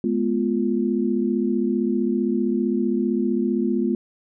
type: chord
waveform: sine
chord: F diminished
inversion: first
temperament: equal with one note detuned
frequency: 211.5 / 246.9 / 349.2 Hz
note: Ab3 / Cb4 / F4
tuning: +32 / 0 / 0 cents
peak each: -23 / -23 / -24 dBFS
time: 0.04-3.95 s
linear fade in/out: 2 ms
effects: none